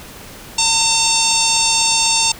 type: harmonic tone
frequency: 904 Hz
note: A5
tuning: 47 cents sharp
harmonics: 1 / 3 / 4 / 5 / 6 / 7 / 8 / 9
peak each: -21 / -21 / -21 / -21 / -21 / -21 / -21 / -21 dBFS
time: 0.58-2.32 s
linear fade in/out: 5 ms
effects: pink hiss -36 dBFS RMS until 2.39 s